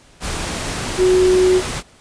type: tone in noise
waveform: sine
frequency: 368.8 Hz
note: F#4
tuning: 6 cents flat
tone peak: -10 dBFS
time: 0.97-1.62 s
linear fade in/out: 50 ms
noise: pink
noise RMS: -24 dBFS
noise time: 0.2-1.83 s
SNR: +11 dB
effects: pink hiss -49 dBFS RMS until 2 s + resampled to 22050 Hz

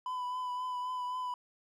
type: tone with vibrato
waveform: triangle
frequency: 1000 Hz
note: B5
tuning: 21 cents sharp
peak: -32 dBFS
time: 0.06-1.34 s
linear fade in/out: 2 ms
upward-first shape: triangle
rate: 3.8 Hz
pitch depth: 26 cents each way
effects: none

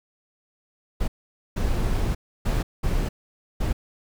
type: noise bursts at uneven times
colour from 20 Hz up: brown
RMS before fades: -23 dBFS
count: 5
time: 1-1.08 / 1.56-2.15 / 2.45-2.63 / 2.83-3.09 / 3.6-3.73 s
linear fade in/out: 10 ms
effects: none

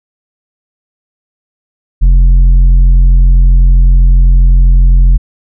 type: tone with tanh clipping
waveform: sine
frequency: 43.86 Hz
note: F1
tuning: 8 cents sharp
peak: -3 dBFS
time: 2.01-5.18 s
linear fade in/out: 20 ms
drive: 6 dB
effects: none

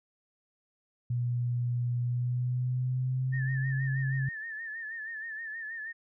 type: tone with pitch glide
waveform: sine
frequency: 121.4 to 133.15 Hz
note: B2 to C3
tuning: -29 to +31 cents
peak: -27 dBFS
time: 1.1-4.29 s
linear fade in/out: 5 ms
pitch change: +160 cents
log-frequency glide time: 2.01-3.76 s
type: tone with vibrato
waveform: sine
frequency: 1783 Hz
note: A6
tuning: 22 cents sharp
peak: -36 dBFS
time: 3.32-5.93 s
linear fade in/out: 20 ms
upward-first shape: sine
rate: 6.3 Hz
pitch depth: 70 cents each way
effects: none

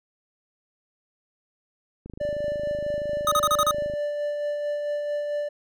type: click train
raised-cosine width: 3 ms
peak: -26 dBFS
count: 50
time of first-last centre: 2.06-3.937 s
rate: 26.1 Hz
type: tone with tremolo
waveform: triangle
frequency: 587.3 Hz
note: D5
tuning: in tune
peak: -22 dBFS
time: 2.2-5.49 s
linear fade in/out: 10 ms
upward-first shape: sine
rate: 4.5 Hz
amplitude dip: 30%
type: tone bursts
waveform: square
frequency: 1252 Hz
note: D#6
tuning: 10 cents sharp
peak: -19 dBFS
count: 6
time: 3.27-3.711 s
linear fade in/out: 2 ms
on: 46 ms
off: 33 ms
effects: none

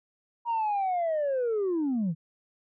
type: linear sweep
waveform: sine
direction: down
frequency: 953 to 149.4 Hz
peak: -23 dBFS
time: 0.45-2.15 s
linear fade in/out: 50 ms
effects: tanh soft clip ceiling -23 dBFS

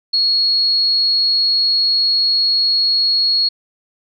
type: tone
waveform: sine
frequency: 4323 Hz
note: C#8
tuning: 44 cents flat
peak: -12 dBFS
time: 0.13-3.49 s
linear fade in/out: 10 ms
effects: none

